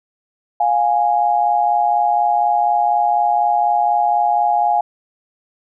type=tone pair together; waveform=sine; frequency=704.9 / 829 Hz; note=F5 / G#5; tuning=+16 / -3 cents; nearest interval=minor third; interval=281 cents; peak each=-16 / -15 dBFS; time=0.6-4.81 s; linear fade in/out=5 ms; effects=none